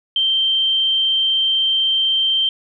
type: tone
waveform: sine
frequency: 3136 Hz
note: G7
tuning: in tune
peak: -14 dBFS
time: 0.16-2.49 s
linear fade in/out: 2 ms
effects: none